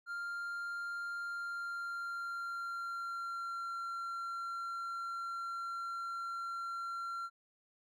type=tone with pitch glide; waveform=triangle; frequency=1396 to 1370.4 Hz; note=F6 to F6; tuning=-1 to -33 cents; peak=-36 dBFS; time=0.06-7.3 s; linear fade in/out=50 ms; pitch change=-32 cents; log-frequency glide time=1.19-3.75 s; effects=none